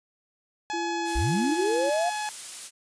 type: harmonic tone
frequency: 847 Hz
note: G#5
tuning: 34 cents sharp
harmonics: 1 / 2 / 3 / 4 / 5 / 6 / 7 / 8 / 9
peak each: -30 / -36 / -40 / -42 / -44 / -46 / -47 / -48 / -49 dBFS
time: 0.7-2.29 s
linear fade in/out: 0 ms
type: tone with vibrato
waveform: sine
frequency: 338 Hz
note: E4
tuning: 43 cents sharp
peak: -30 dBFS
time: 0.73-1.9 s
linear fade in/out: 10 ms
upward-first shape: sine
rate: 1.8 Hz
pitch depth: 11 cents each way
type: noise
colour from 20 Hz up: blue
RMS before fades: -35 dBFS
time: 1.04-2.71 s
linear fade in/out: 50 ms
type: linear sweep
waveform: sine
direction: up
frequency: 41.2 to 725 Hz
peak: -23 dBFS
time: 1.15-2.1 s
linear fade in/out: 10 ms
effects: resampled to 22050 Hz